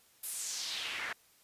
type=noise with band-pass filter sweep; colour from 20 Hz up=pink; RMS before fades=-39 dBFS; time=0.23-1.13 s; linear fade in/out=5 ms; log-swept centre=12000 to 1600 Hz; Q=2.4; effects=white hiss -65 dBFS RMS until 1.43 s + resampled to 32000 Hz